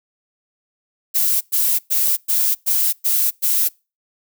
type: noise bursts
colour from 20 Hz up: violet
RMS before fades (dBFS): -17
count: 7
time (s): 1.14-3.69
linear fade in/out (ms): 20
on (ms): 270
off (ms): 110
effects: noise-tail reverb RT60 0.3 s tail -26 dB re dry